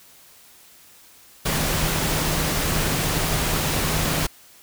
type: tone in noise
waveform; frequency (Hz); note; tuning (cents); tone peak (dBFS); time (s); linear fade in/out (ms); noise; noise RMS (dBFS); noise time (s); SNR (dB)
sine; 155.56; D#3; 0; -29; 1.45-4.27; 10; pink; -23; 1.45-4.27; -9
effects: white hiss -50 dBFS RMS until 4.62 s